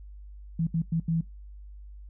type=tone bursts at uneven times; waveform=sine; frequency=164.6 Hz; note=E3; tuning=2 cents flat; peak=-23 dBFS; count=4; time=0.59-0.67 / 0.74-0.82 / 0.92-1 / 1.08-1.21 s; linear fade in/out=5 ms; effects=noise-tail reverb RT60 0.2 s tail -22 dB re dry + added 50 Hz sine -42 dBFS peak until 2.09 s